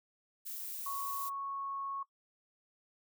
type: noise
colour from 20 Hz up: violet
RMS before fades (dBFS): -42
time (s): 0.45-1.3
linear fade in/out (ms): 20
type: tone with pitch glide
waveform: sine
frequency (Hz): 1108.7 to 1101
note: C#6 to C#6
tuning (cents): 0 to -12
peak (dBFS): -37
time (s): 0.86-2.03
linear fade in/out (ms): 5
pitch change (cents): -12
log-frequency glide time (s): 1.03-1.79
effects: noise-tail reverb RT60 0.1 s tail -18 dB re dry